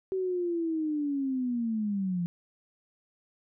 sine linear sweep, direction down, 382.3 to 169.8 Hz, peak -27 dBFS, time 0.12-2.26 s, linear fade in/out 0 ms, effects none

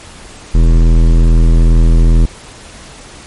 sine tone with hard clipping, 41.2 Hz, E1, in tune, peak -6 dBFS, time 0.54-2.26 s, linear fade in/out 10 ms, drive 15 dB, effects pink hiss -34 dBFS RMS until 3.26 s + MP3 48 kbps

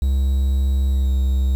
triangle tone with pitch glide, 67.3 to 66.07 Hz, C2 to C2, +49 to +17 cents, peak -13 dBFS, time 0.02-1.55 s, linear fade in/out 0 ms, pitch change -32 cents, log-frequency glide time 0.89-1.11 s, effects 7-bit

